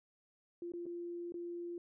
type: tone with dropouts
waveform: sine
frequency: 346 Hz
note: F4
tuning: 16 cents flat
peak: -40 dBFS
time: 0.62-1.78 s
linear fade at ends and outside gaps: 2 ms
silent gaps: 0.72-0.736 / 0.857-0.864 / 1.322-1.341 s
effects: none